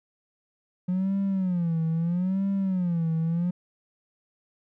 triangle tone with vibrato, 178.5 Hz, F3, 38 cents sharp, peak -20 dBFS, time 0.88-3.51 s, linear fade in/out 10 ms, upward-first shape sine, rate 0.77 Hz, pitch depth 170 cents each way, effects tanh soft clip ceiling -18 dBFS

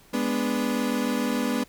35% pulse chord, G# diminished, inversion none, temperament equal, 207.7 / 246.9 / 293.7 Hz, G#3 / B3 / D4, 0 / 0 / 0 cents, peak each -28 / -24 / -29 dBFS, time 0.13-1.64 s, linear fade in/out 10 ms, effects pink hiss -55 dBFS RMS until 1.68 s

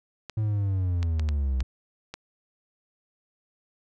clicks, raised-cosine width 0.2 ms, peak -19 dBFS, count 6, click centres 0.297 / 1.029 / 1.196 / 1.289 / 1.605 / 2.14 s
triangle linear sweep, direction down, 109.9 to 62 Hz, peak -21 dBFS, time 0.37-1.63 s, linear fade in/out 5 ms
effects none

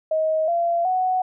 sine tone with pitch steps, 631 / 684.1 / 741.8 Hz, D#5 / F5 / F#5, +24 / -36 / +4 cents, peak -18 dBFS, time 0.11-1.22 s, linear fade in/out 5 ms, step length 370 ms, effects none

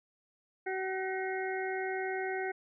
harmonic tone with a mistuned harmonic, 378.1 Hz, F#4, 38 cents sharp, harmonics 1 / 2 / 4 / 5 / 6, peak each -35 / -38 / -41 / -42 / -43 dBFS, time 0.66-2.52 s, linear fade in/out 10 ms, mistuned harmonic 6, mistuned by -87 cents, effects none

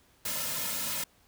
white noise with comb filter, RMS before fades -33 dBFS, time 0.25-1.04 s, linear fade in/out 5 ms, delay 2.6 ms, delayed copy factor -0.95, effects pink hiss -64 dBFS RMS until 1.27 s

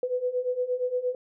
sine beating tone pair, 493.8 / 502.4 Hz, B4 / B4, 0 / +30 cents, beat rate 8.6 Hz, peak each -30 / -27 dBFS, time 0.03-1.15 s, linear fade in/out 2 ms, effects none

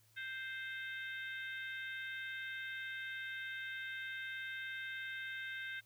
harmonic tone, 523.3 Hz, C5, in tune, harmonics 3 / 4 / 5 / 6 / 7, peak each -43 / -48 / -53 / -56 / -52 dBFS, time 0.16-5.81 s, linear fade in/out 20 ms, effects added 109 Hz sine -70 dBFS peak until 5.85 s + white hiss -71 dBFS RMS until 5.85 s

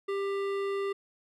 sine tone with hard clipping, 395.9 Hz, G4, 17 cents sharp, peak -31 dBFS, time 0.08-0.93 s, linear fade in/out 10 ms, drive 14 dB, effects none

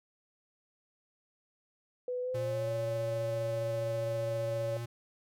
sine tone with pitch glide, 497.3 to 564.7 Hz, B4 to C#5, +12 to +32 cents, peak -32 dBFS, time 2.08-4.77 s, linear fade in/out 2 ms, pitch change +220 cents, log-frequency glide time 2.22-2.72 s
square tone with vibrato, 117.8 Hz, A#2, 19 cents sharp, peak -37 dBFS, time 2.34-4.86 s, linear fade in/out 10 ms, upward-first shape sine, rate 15 Hz, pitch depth 12 cents each way
effects none

